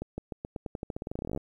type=accelerating click train; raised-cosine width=2 ms; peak=-21 dBFS; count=24; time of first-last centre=0.02-1.375 s; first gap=160 ms; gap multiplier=0.89; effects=10-bit